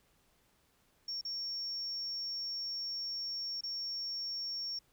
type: tone with dropouts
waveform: sine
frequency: 5500 Hz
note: F8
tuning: 27 cents flat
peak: -35 dBFS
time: 1.08-4.79 s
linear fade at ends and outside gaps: 5 ms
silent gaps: 1.212-1.25 / 3.609-3.635 s
effects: tanh soft clip ceiling -32 dBFS + pink hiss -71 dBFS RMS until 4.92 s